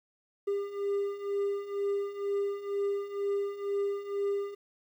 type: beating tone pair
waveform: triangle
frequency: 400 / 402.1 Hz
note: G4 / G4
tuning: +35 / +44 cents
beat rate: 2.1 Hz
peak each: -33 / -29 dBFS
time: 0.47-4.55 s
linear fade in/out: 10 ms
effects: 11-bit